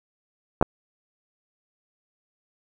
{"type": "clicks", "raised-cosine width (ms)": 1, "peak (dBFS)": -4, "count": 2, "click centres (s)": [0.613, 0.626], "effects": []}